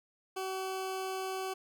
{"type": "tone", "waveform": "20% pulse", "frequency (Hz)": 379.1, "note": "F#4", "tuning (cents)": 42, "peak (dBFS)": -30, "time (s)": [0.36, 1.54], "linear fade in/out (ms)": 10, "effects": []}